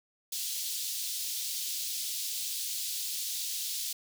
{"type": "high-pass noise", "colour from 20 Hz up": "pink", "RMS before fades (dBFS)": -35, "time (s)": [0.32, 3.93], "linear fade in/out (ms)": 5, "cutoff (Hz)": 3600, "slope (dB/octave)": 24, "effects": []}